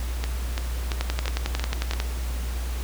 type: two click trains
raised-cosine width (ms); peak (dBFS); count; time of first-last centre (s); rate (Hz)
0.2; -9 / -11; 12 / 6; 1.01-2.001 / 0.24-1.935; 11.1 / 2.95
effects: added 60 Hz sine -26 dBFS peak until 2.83 s + pink hiss -39 dBFS RMS until 2.83 s